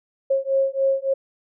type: beating tone pair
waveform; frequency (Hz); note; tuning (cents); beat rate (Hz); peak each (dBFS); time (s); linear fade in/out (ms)
sine; 539 / 542.5; C#5 / C#5; -49 / -37; 3.5; -21; 0.3-1.14; 10
effects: none